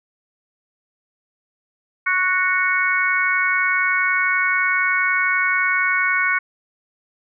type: harmonic tone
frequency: 369 Hz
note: F#4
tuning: 5 cents flat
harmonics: 3 / 4 / 5 / 6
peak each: -24 / -20 / -25 / -20 dBFS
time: 2.06-6.39 s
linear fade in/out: 10 ms
effects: none